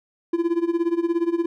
triangle tone with tremolo, 339 Hz, E4, 49 cents sharp, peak -14 dBFS, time 0.33-1.46 s, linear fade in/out 5 ms, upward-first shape sine, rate 17 Hz, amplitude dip 85%, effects none

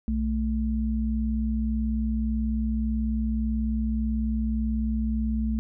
sine tone pair together, 61.74 / 220 Hz, B1 / A3, 0 / 0 cents, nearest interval octave + minor seventh, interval 2200 cents, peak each -26 dBFS, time 0.08-5.59 s, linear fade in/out 0 ms, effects none

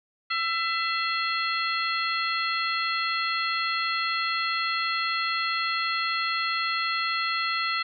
harmonic tone with a mistuned harmonic, 669 Hz, E5, 25 cents sharp, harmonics 2 / 3 / 4 / 5 / 6, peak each -28 / -30 / -33 / -36 / -32 dBFS, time 0.3-7.83 s, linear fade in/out 10 ms, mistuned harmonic 6, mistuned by +94 cents, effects none

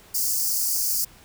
white high-pass noise, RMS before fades -24 dBFS, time 0.14-1.05 s, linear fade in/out 10 ms, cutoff 4600 Hz, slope 96 dB/octave, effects pink hiss -51 dBFS RMS until 1.24 s

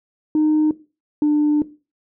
sine tone pair in turn, 307.2 / 298.1 Hz, D#4 / D4, -22 / +26 cents, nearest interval minor second, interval 52 cents, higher first, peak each -12 / -11 dBFS, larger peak second, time 0.35-0.71 / 1.22-1.62 s, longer second, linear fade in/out 2 ms, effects noise-tail reverb RT60 0.3 s tail -17 dB re dry + tanh soft clip ceiling -11 dBFS

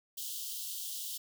white high-pass noise, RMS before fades -40 dBFS, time 0.17-1.18 s, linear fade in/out 10 ms, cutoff 2900 Hz, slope 96 dB/octave, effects none

